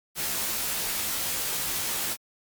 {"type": "noise with comb filter", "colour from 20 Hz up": "white", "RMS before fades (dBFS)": -29, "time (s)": [0.15, 2.17], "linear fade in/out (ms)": 50, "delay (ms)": 16, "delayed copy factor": -0.85, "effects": ["MP3 96 kbps"]}